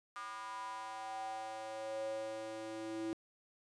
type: tone with high-pass filter sweep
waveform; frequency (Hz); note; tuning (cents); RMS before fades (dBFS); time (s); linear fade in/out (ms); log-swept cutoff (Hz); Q
square; 110; A2; 0; -43; 0.16-3.13; 0; 1200 to 350; 6.5
effects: resampled to 22050 Hz